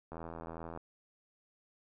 click train, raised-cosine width 1 ms, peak -30 dBFS, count 55, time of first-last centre 0.12-0.775 s, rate 82.5 Hz, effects none

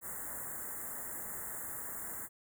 white band-stop noise, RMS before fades -42 dBFS, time 0.01-2.29 s, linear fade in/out 50 ms, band 2000 to 7000 Hz, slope 96 dB/octave, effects none

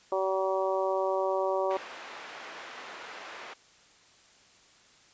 harmonic tone, 190.4 Hz, F#3, 50 cents sharp, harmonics 2 / 3 / 4 / 5 / 6, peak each -31 / -29 / -35 / -34 / -37 dBFS, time 0.12-1.77 s, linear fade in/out 2 ms
white band-pass noise, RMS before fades -44 dBFS, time 1.7-3.54 s, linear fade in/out 10 ms, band 430 to 2000 Hz, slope 12 dB/octave
effects white hiss -59 dBFS RMS until 5.13 s + resampled to 16000 Hz

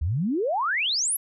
sine exponential sweep, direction up, 69.3 to 12000 Hz, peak -22 dBFS, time 0.01-1.17 s, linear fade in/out 10 ms, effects none

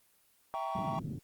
triangle chord, E diminished seventh, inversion none, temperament equal with one note detuned, 659.3 / 784 / 932.3 / 1120.3 Hz, E5 / G5 / Bb5 / Db6, 0 / 0 / 0 / +18 cents, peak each -38 / -36 / -38 / -37 dBFS, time 0.54-0.99 s, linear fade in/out 0 ms
pink band-pass noise, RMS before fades -39 dBFS, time 0.75-1.19 s, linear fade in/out 5 ms, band 130 to 250 Hz, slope 24 dB/octave
effects white hiss -68 dBFS RMS until 1.23 s + Opus 24 kbps

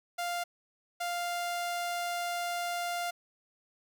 sawtooth tone pair in turn, 698.5 / 698.5 Hz, F5 / F5, 0 / 0 cents, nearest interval unison, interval 0 cents, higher neither, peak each -28 dBFS, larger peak neither, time 0.18-0.44 / 1-3.11 s, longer second, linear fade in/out 10 ms, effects none

